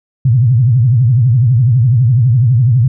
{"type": "tone with vibrato", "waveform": "sine", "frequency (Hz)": 121.7, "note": "B2", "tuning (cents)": -25, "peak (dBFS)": -6, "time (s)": [0.25, 2.88], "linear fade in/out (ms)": 5, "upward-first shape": "triangle", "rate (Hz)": 12, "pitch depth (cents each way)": 240, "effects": []}